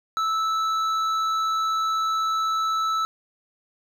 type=tone with hard clipping; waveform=triangle; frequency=1312 Hz; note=E6; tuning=9 cents flat; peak=-23 dBFS; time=0.17-3.05 s; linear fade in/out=0 ms; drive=11 dB; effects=none